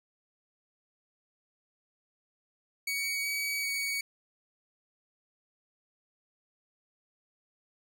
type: tone with pitch steps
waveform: sawtooth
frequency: 2249 / 2269 / 2246 Hz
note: C#7 / C#7 / C#7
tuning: +24 / +40 / +22 cents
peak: -27 dBFS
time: 2.87-4.01 s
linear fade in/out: 5 ms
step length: 380 ms
effects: none